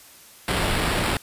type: noise with sample-and-hold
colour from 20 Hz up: pink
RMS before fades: -23 dBFS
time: 0.48-1.17 s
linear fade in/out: 2 ms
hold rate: 6300 Hz
effects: white hiss -48 dBFS RMS until 1.22 s + resampled to 32000 Hz